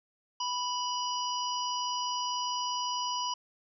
harmonic tone with a mistuned harmonic, 987.8 Hz, B5, in tune, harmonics 1 / 3 / 5 / 6, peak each -32 / -37 / -39 / -40 dBFS, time 0.4-3.34 s, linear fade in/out 5 ms, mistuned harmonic 6, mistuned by -65 cents, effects none

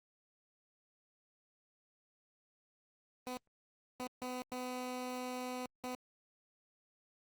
15% pulse tone bursts at uneven times, 251.7 Hz, B3, 33 cents sharp, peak -33 dBFS, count 5, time 3.27-3.37 / 4-4.07 / 4.22-4.42 / 4.52-5.66 / 5.84-5.95 s, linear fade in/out 0 ms, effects Opus 24 kbps

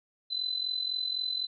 sine tone with amplitude modulation, 4028 Hz, B7, 33 cents sharp, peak -26 dBFS, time 0.3-1.47 s, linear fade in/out 20 ms, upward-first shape sine, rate 43.9 Hz, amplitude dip 75%, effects none

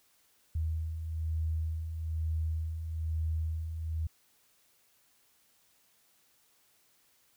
sine beating tone pair, 79 / 80.1 Hz, D#2 / E2, +27 / -49 cents, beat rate 1.1 Hz, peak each -40 / -31 dBFS, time 0.55-4.07 s, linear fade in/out 5 ms, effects white hiss -68 dBFS RMS until 7.36 s

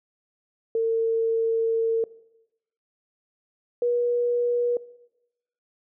sine tone pair in turn, 453.3 / 482.1 Hz, A#4 / B4, -48 / -42 cents, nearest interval minor second, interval 106 cents, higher second, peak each -20 dBFS, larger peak neither, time 0.75-2.04 / 3.82-4.77 s, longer first, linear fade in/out 2 ms, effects noise-tail reverb RT60 0.9 s tail -20 dB re dry

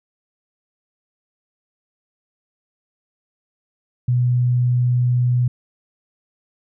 sine tone, 123.47 Hz, B2, in tune, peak -14 dBFS, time 4.08-5.48 s, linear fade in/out 5 ms, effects none

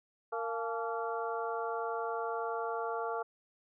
harmonic tone with a mistuned harmonic, 230 Hz, A#3, 23 cents flat, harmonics 2 / 3 / 4 / 5 / 6, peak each -37 / -39 / -40 / -41 / -42 dBFS, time 0.32-3.23 s, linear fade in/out 10 ms, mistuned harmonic 4, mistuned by -100 cents, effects none

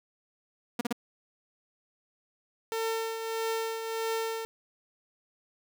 sawtooth tone bursts, 238.9 Hz, A#3, 43 cents sharp, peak -23 dBFS, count 3, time 0.79-0.927 s, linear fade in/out 5 ms, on 21 ms, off 37 ms
sawtooth tone with tremolo, 450 Hz, A4, 39 cents sharp, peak -24 dBFS, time 2.72-4.45 s, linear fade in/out 0 ms, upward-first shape triangle, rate 1.6 Hz, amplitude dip 55%
effects none

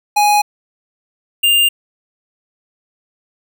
square tone pair in turn, 830.6 / 2802 Hz, G#5 / F7, 0 / +5 cents, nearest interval octave + major sixth, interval 2105 cents, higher second, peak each -10 dBFS, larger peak neither, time 0.16-0.42 / 1.43-1.69 s, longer neither, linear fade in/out 10 ms, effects none

